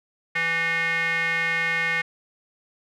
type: tone with band-pass filter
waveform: square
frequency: 165.5 Hz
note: E3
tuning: 7 cents sharp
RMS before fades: -24 dBFS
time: 0.35-2.02 s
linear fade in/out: 10 ms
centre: 2000 Hz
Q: 8.9
effects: none